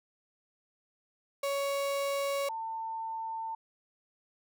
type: tone pair in turn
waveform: 35% pulse / sine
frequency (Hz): 558 / 897.4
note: C#5 / A5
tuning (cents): +11 / +34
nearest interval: minor sixth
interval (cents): 823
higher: second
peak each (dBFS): -28 / -34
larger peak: first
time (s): 1.43-2.49 / 2.49-3.55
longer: neither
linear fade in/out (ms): 5
effects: none